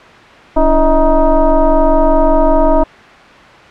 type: tone with frequency modulation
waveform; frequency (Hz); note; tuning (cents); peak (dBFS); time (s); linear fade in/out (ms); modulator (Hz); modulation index
sine; 329.6; E4; 0; -6; 0.56-2.84; 10; 307; 2
effects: white hiss -36 dBFS RMS until 3.7 s + low-pass 2000 Hz 12 dB/octave